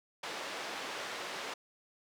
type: band-pass noise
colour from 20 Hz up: pink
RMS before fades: -41 dBFS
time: 0.23-1.54 s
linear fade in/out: 5 ms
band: 490 to 4800 Hz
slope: 12 dB/octave
effects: none